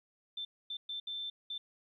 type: tone bursts at uneven times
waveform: sine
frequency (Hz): 3550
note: A7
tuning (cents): +15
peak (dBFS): -37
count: 5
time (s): 0.37-0.45 / 0.7-0.77 / 0.89-1 / 1.07-1.3 / 1.5-1.58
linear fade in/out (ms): 5
effects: 13-bit